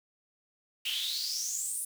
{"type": "noise with high-pass filter sweep", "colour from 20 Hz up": "pink", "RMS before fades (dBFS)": -34, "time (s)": [0.85, 1.85], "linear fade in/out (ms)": 5, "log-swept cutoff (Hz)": [2800, 10000], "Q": 8.4, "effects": []}